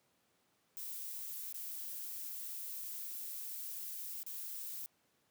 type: noise with dropouts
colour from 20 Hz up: violet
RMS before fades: -44 dBFS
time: 0.77-4.86 s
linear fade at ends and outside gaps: 0 ms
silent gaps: 1.526-1.543 / 4.231-4.264 s
effects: pink hiss -75 dBFS RMS until 5.3 s + high-pass 150 Hz 12 dB/octave